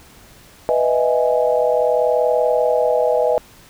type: chord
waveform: sine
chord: E major seventh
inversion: second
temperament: equal with one note detuned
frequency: 493.9 / 618.7 / 659.3 / 830.6 Hz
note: B4 / D#5 / E5 / G#5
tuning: 0 / -10 / 0 / 0 cents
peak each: -17 / -18 / -22 / -23 dBFS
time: 0.69-3.38 s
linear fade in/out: 0 ms
effects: pink hiss -46 dBFS RMS until 3.69 s